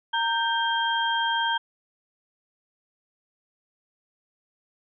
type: tone cluster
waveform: sine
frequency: 923 / 1569 / 3201 Hz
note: A#5 / G6 / G7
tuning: -17 / +1 / +36 cents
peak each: -25 / -27 / -28 dBFS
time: 0.13-1.58 s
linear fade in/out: 10 ms
effects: none